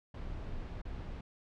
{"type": "noise with dropouts", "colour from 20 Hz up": "brown", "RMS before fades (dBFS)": -41, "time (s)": [0.14, 1.21], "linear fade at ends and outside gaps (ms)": 5, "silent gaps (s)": [0.817, 0.851], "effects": ["low-pass 4000 Hz 12 dB/octave"]}